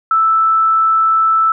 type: tone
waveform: sine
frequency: 1318.5 Hz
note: E6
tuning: in tune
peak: -9 dBFS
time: 0.11-1.52 s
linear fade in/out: 2 ms
effects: none